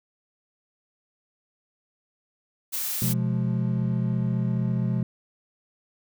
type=noise; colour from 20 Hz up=blue; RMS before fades=-29 dBFS; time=2.72-3.14 s; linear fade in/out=20 ms
type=chord; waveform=triangle; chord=F diminished; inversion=second; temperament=just; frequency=125.72 / 174.61 / 209.5 Hz; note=Cb3 / F3 / Ab3; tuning=+31 / 0 / +15 cents; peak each=-23 / -26 / -27 dBFS; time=3.02-5.03 s; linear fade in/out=2 ms
effects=none